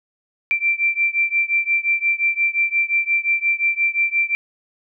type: beating tone pair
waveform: sine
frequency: 2349 / 2354.7 Hz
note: D7 / D7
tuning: 0 / +4 cents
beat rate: 5.7 Hz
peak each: -19 / -20 dBFS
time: 0.51-4.35 s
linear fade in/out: 0 ms
effects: none